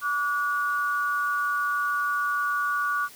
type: tone pair together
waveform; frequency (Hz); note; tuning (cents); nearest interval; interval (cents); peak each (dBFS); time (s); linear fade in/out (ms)
sine; 1153.2 / 1453; D6 / F#6; -32 / -32; major third; 400; -26 / -26; 0.01-3.09; 50
effects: white hiss -48 dBFS RMS until 3.15 s